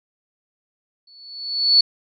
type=tone with exponential growth; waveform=sine; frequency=4435 Hz; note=C#8; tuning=in tune; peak=-8 dBFS; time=1.07-1.81 s; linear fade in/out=5 ms; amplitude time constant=160 ms; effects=none